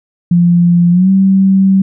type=tone with pitch glide; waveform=sine; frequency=173.5 to 192.51 Hz; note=F3 to G3; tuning=-11 to -31 cents; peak=-5 dBFS; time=0.31-1.82 s; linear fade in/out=5 ms; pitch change=+180 cents; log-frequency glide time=0.91-1.1 s; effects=none